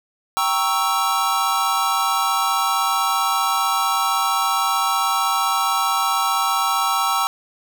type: chord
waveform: square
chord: G diminished seventh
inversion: none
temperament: equal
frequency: 784 / 932.3 / 1108.7 / 1318.5 Hz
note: G5 / Bb5 / Db6 / Fb6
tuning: 0 / 0 / 0 / 0 cents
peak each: -25 / -26 / -24 / -22 dBFS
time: 0.37-7.27 s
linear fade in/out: 0 ms
effects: none